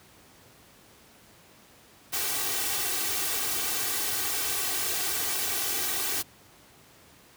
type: noise with comb filter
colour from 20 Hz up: white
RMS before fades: -29 dBFS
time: 2.12-6.23 s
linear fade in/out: 20 ms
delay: 2.6 ms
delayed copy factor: +0.9
effects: pink hiss -55 dBFS RMS until 7.36 s + high-pass 80 Hz 12 dB/octave